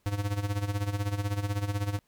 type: tone with tremolo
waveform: square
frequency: 101.7 Hz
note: G#2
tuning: 36 cents flat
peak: -26 dBFS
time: 0.06-1.99 s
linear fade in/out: 0 ms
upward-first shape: sine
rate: 16 Hz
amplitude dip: 75%
effects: pink hiss -71 dBFS RMS until 2.07 s